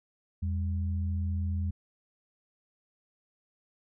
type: tone pair together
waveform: sine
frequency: 85 / 199.73 Hz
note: F2 / G3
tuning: -46 / +33 cents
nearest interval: octave + minor third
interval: 1479 cents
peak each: -28 / -38 dBFS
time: 0.42-1.71 s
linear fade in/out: 10 ms
effects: none